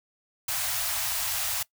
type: band-stop noise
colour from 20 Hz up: white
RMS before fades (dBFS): -29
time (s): 0.48-1.63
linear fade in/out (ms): 5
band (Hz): 130 to 600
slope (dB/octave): 96
effects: noise-tail reverb RT60 0.1 s tail -21 dB re dry